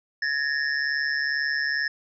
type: ring-modulated tone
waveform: square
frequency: 1760 Hz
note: A6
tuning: in tune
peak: -21 dBFS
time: 0.22-1.88 s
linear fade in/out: 5 ms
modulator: 71.1 Hz
effects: resampled to 16000 Hz